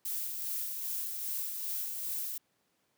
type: noise with tremolo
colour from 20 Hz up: violet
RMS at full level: -35 dBFS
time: 0.05-2.38 s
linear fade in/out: 5 ms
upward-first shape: sine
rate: 2.5 Hz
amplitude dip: 35%
effects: pink hiss -75 dBFS RMS until 2.97 s + high-pass 150 Hz 12 dB/octave